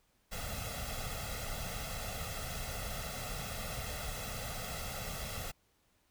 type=noise with comb filter; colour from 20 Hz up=pink; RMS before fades=-40 dBFS; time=0.31-5.52 s; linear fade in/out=20 ms; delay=1.5 ms; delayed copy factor=+0.8; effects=pink hiss -73 dBFS RMS until 6.1 s